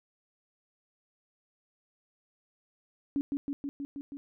sine tone with echo, 281.8 Hz, C#4, 29 cents sharp, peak -26 dBFS, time 3.16-3.21 s, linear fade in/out 0 ms, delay 160 ms, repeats 6, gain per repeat -2 dB, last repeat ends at 4.17 s, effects none

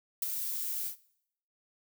violet noise with ADSR envelope, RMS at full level -28 dBFS, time 0.22-0.96 s, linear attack 5 ms, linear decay 17 ms, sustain -7 dB, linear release 95 ms, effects noise-tail reverb RT60 0.7 s tail -20 dB re dry

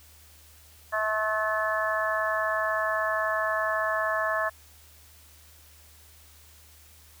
harmonic tone, 216.2 Hz, A3, 30 cents flat, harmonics 3 / 4 / 5 / 6 / 7 / 8, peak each -29 / -40 / -30 / -34 / -39 / -29 dBFS, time 0.92-4.5 s, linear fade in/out 20 ms, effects added 76 Hz sine -55 dBFS peak until 7.2 s + white hiss -55 dBFS RMS until 7.2 s

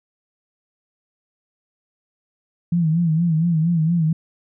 sine tone with vibrato, 164.81 Hz, E3, in tune, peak -15 dBFS, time 2.72-4.13 s, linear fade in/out 5 ms, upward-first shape sine, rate 4.3 Hz, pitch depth 97 cents each way, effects none

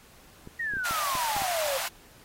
clicks, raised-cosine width 3 ms, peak -29 dBFS, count 7, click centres 0.474 / 0.737 / 0.769 / 0.91 / 1.153 / 1.365 / 1.42 s
sine exponential sweep, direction down, 1907 to 523.3 Hz, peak -28 dBFS, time 0.59-1.78 s, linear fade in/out 10 ms
pink high-pass noise, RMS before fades -33 dBFS, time 0.85-1.88 s, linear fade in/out 2 ms, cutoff 600 Hz, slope 96 dB/octave
effects pink hiss -55 dBFS RMS until 2.24 s + AAC 48 kbps

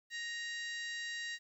harmonic tone with a mistuned harmonic, 935 Hz, A#5, 5 cents sharp, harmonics 2 / 3 / 4 / 5 / 6 / 7 / 8, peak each -40 / -49 / -47 / -53 / -53 / -56 / -54 dBFS, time 0.1-1.39 s, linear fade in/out 50 ms, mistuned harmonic 4, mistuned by +58 cents, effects 12-bit

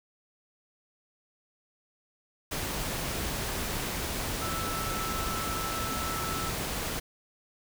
sine tone in noise, 1318.5 Hz, E6, in tune, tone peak -35 dBFS, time 4.41-6.5 s, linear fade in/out 10 ms, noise pink, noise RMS -33 dBFS, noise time 2.51-7 s, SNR -5 dB, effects none

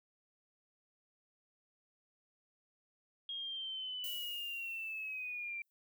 sine linear sweep, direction down, 3268 to 2349 Hz, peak -39 dBFS, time 3.29-5.62 s, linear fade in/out 2 ms
violet noise with exponential decay, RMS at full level -44 dBFS, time 4.04-5.7 s, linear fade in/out 0 ms, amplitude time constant 360 ms
effects none

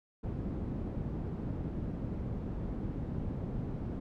white low-pass noise, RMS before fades -37 dBFS, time 0.23-4 s, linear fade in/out 10 ms, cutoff 210 Hz, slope 12 dB/octave, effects none

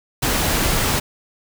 pink noise, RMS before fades -19 dBFS, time 0.22-1 s, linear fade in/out 10 ms, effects none

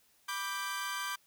sawtooth chord, G major, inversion first, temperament equal with one note detuned, 987.8 / 1174.7 / 1575.2 Hz, B5 / D6 / G6, 0 / 0 / +8 cents, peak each -38 / -35 / -35 dBFS, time 0.28-1.16 s, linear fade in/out 10 ms, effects white hiss -68 dBFS RMS until 1.26 s

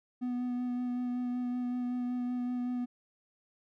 triangle tone with vibrato, 246.9 Hz, B3, in tune, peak -29 dBFS, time 0.21-2.86 s, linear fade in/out 20 ms, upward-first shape sine, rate 5.3 Hz, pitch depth 14 cents each way, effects none

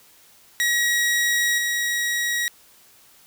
sawtooth tone with level steps, 1906 Hz, A#6, 38 cents sharp, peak -15 / -18 dBFS, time 0.6-2.48 s, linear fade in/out 0 ms, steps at 1.58 s, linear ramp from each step 2 ms, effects white hiss -53 dBFS RMS until 3.26 s

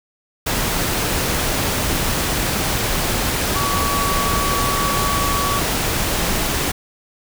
sine tone in noise, 1134 Hz, C#6, 39 cents sharp, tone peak -21 dBFS, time 3.55-5.6 s, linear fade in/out 10 ms, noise pink, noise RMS -20 dBFS, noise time 0.46-6.72 s, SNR -4 dB, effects none

